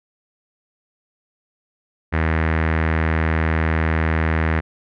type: tone with low-pass filter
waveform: sawtooth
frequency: 80 Hz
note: D#2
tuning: 49 cents sharp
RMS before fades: -19 dBFS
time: 2.12-4.61 s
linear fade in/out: 20 ms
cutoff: 1900 Hz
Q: 3.4
effects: none